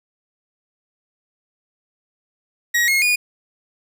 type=tone with pitch steps; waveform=40% pulse; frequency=1900 / 2157 / 2450 Hz; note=A#6 / C#7 / D#7; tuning=+33 / -48 / -27 cents; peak=-14 dBFS; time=2.74-3.16 s; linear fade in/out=10 ms; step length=140 ms; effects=none